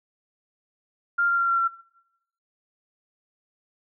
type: tone with pitch steps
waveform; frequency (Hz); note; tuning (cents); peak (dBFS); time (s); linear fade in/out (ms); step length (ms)
sine; 1396.9 / 1387.3 / 1377.7 / 1368.2 / 1358.7; F6 / F6 / F6 / F6 / F6; 0 / -12 / -24 / -36 / -48; -19; 1.18-1.68; 10; 100
effects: noise-tail reverb RT60 0.8 s tail -20 dB re dry